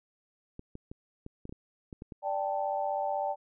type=clicks; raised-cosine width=3 ms; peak=-29 dBFS; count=10; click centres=0.594 / 0.754 / 0.915 / 1.264 / 1.454 / 1.494 / 1.525 / 1.928 / 2.021 / 2.122 s
type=chord; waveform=sine; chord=D suspended fourth; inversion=none; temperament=equal; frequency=587.3 / 784 / 880 Hz; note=D5 / G5 / A5; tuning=0 / 0 / 0 cents; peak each=-33 / -32 / -35 dBFS; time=2.22-3.36 s; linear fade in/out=50 ms
effects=none